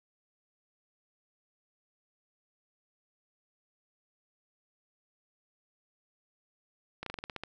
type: slowing click train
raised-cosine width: 0.3 ms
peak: -22 dBFS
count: 9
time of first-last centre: 7.03-7.436 s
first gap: 33 ms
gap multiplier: 1.12
effects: none